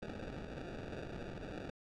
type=noise with sample-and-hold; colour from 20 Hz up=white; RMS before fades=-45 dBFS; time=0.02-1.7 s; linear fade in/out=5 ms; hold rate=1050 Hz; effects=low-pass 4000 Hz 12 dB/octave